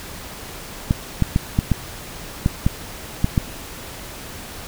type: clicks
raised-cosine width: 5 ms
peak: -3 dBFS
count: 9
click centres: 0.909 / 1.223 / 1.361 / 1.589 / 1.717 / 2.461 / 2.665 / 3.244 / 3.378 s
effects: pink hiss -35 dBFS RMS until 4.67 s